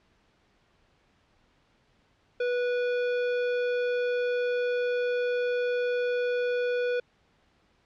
sine tone with hard clipping, 490.2 Hz, B4, 13 cents flat, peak -27 dBFS, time 2.4-7 s, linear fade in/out 5 ms, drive 14 dB, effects pink hiss -66 dBFS RMS until 7.85 s + low-pass 4000 Hz 12 dB/octave

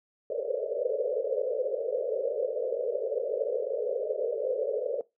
pink band-pass noise, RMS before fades -30 dBFS, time 0.3-5.01 s, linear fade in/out 2 ms, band 430 to 590 Hz, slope 96 dB/octave, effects noise-tail reverb RT60 0.2 s tail -20 dB re dry

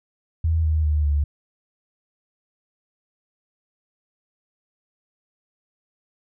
sine tone with pitch steps, 81.1 / 78.2 / 75.41 / 72.71 Hz, E2 / D#2 / D2 / D2, -28 / +9 / +46 / -17 cents, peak -17 dBFS, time 0.44-1.24 s, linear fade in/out 5 ms, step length 200 ms, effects none

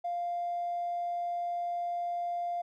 triangle tone with tanh clipping, 698 Hz, F5, 1 cent flat, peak -30 dBFS, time 0.04-2.62 s, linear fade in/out 10 ms, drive 1 dB, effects none

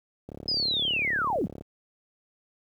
click train, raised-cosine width 2 ms, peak -25 dBFS, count 48, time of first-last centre 0.29-1.61 s, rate 35.6 Hz
sine linear sweep, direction down, 5110 to 140 Hz, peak -24 dBFS, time 0.48-1.46 s, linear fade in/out 2 ms
effects high-pass 60 Hz 12 dB/octave + 10-bit

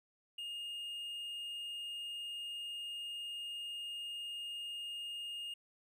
triangle tone, 2839 Hz, F7, 28 cents sharp, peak -39 dBFS, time 0.38-5.54 s, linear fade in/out 5 ms, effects none

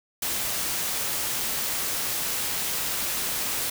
white noise, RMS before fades -28 dBFS, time 0.22-3.7 s, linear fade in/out 5 ms, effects none

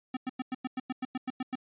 square tone bursts, 256.4 Hz, C4, 35 cents flat, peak -31 dBFS, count 12, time 0.14-1.555 s, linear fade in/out 5 ms, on 29 ms, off 97 ms, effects resampled to 8000 Hz

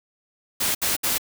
white noise bursts, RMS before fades -23 dBFS, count 3, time 0.6-1.182 s, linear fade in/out 10 ms, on 150 ms, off 66 ms, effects none

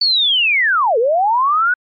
sine linear two-way sweep, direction down then up, 4530 to 430 to 1498 Hz, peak -11 dBFS, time 0.01-1.74 s, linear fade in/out 5 ms, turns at 0.98 s, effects MP3 48 kbps

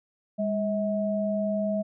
sine tone pair together, 203.6 / 641.2 Hz, G#3 / E5, -34 / -48 cents, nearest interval octave + minor sixth, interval 1986 cents, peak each -27 dBFS, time 0.38-1.83 s, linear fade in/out 20 ms, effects none

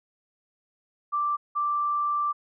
sine tone pair in turn, 1174.7 / 1174.7 Hz, D6 / D6, 0 / 0 cents, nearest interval unison, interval 0 cents, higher neither, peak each -23 dBFS, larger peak neither, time 1.12-1.37 / 1.55-2.33 s, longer second, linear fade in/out 20 ms, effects none

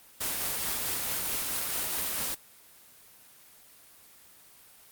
white noise with tremolo, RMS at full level -30 dBFS, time 0.2-2.35 s, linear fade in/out 10 ms, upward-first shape triangle, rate 4.6 Hz, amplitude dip 25%, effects white hiss -55 dBFS RMS until 4.91 s + Opus 24 kbps

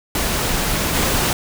pink noise with level steps, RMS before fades -20 / -18 dBFS, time 0.15-1.33 s, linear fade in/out 2 ms, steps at 0.94 s, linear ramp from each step 10 ms, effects none

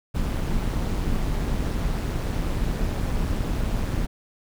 brown noise with amplitude modulation, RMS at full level -22 dBFS, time 0.14-4.07 s, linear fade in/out 20 ms, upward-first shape sine, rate 196 Hz, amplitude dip 60%, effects none

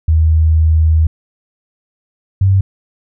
sine tone pair in turn, 79.5 / 96.34 Hz, D#2 / G2, +38 / -30 cents, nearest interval minor third, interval 332 cents, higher second, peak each -7 dBFS, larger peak neither, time 0.08-1.07 / 2.41-2.61 s, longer first, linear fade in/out 5 ms, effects none

